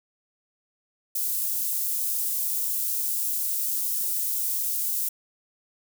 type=high-pass noise; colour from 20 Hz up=white; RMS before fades=-27 dBFS; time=1.15-5.09 s; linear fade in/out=5 ms; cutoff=10000 Hz; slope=12 dB/octave; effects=none